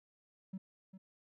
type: tone with echo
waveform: triangle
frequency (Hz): 189.6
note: F#3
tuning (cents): +43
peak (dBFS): -36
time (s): 0.53-0.58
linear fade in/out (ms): 10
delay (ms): 400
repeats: 1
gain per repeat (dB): -12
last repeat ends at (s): 0.98
effects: tanh soft clip ceiling -36 dBFS